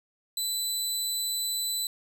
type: tone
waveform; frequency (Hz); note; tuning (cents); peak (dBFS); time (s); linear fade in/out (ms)
20% pulse; 3996; B7; +20; -22; 0.37-1.87; 2
effects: none